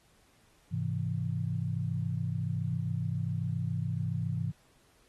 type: chord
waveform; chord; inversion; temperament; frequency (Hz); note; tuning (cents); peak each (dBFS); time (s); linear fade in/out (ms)
sine; Ab augmented; none; equal with one note detuned; 103.53 / 130.81 / 164.81; Ab2 / C3 / E3; -5 / 0 / 0; -34; 0.71-4.52; 20
effects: pink hiss -66 dBFS RMS until 5.08 s + AAC 32 kbps